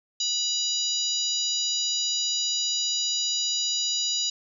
harmonic tone, 975 Hz, B5, 23 cents flat, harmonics 3 / 4 / 5 / 6 / 7, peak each -34 / -28 / -29 / -36 / -30 dBFS, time 0.2-4.3 s, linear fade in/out 5 ms, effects none

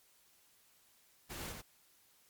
pink noise with echo, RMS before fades -45 dBFS, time 1.29-1.53 s, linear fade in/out 20 ms, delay 91 ms, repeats 1, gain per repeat -3 dB, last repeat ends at 1.621 s, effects white hiss -68 dBFS RMS until 2.29 s + MP3 96 kbps

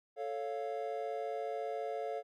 triangle chord, A augmented, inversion none, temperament equal, 440 / 554.4 / 698.5 Hz, A4 / C#5 / E#5, 0 / 0 / 0 cents, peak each -38 / -39 / -38 dBFS, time 0.16-2.23 s, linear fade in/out 50 ms, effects none

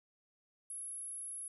sine tone, 10770 Hz, E9, 36 cents sharp, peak -40 dBFS, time 0.7-1.48 s, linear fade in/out 2 ms, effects tanh soft clip ceiling -38 dBFS

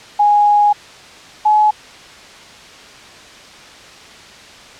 sine tone pair in turn, 828 / 849.3 Hz, G#5 / G#5, -5 / +39 cents, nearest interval unison, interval 44 cents, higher second, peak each -8 dBFS, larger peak neither, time 0.19-0.73 / 1.45-1.71 s, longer first, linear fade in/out 10 ms, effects white hiss -38 dBFS RMS until 4.79 s + low-pass 5000 Hz 12 dB/octave

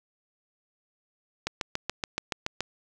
click train, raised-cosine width 0.2 ms, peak -11 dBFS, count 9, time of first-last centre 1.47-2.606 s, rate 7.04 Hz, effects none

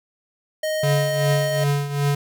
square tone, 622.3 Hz, D#5, in tune, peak -22 dBFS, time 0.63-1.64 s, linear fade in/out 5 ms
square tone with tremolo, 142.9 Hz, D3, 47 cents flat, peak -17 dBFS, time 0.83-2.15 s, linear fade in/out 5 ms, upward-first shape triangle, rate 2.6 Hz, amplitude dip 75%
effects none

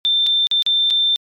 sine tone with dropouts, 3570 Hz, A7, 24 cents sharp, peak -13 dBFS, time 0.05-1.16 s, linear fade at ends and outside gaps 0 ms, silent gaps 0.264-0.268 / 0.47-0.513 / 0.624-0.664 / 0.902-0.907 s, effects MP3 96 kbps

